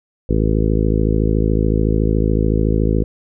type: harmonic tone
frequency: 53.8 Hz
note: A1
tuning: 38 cents flat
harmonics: 1 / 2 / 3 / 4 / 5 / 6 / 7 / 8 / 9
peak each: -17 / -20 / -22 / -23 / -24 / -25 / -25 / -26 / -27 dBFS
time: 0.29-3.04 s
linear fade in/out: 5 ms
effects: none